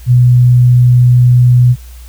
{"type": "tone", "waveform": "sine", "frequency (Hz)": 123.47, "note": "B2", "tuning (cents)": 0, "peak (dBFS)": -3, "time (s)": [0.06, 1.76], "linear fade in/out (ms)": 50, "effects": ["added 60 Hz sine -29 dBFS peak until 2.08 s", "white hiss -42 dBFS RMS until 2.08 s"]}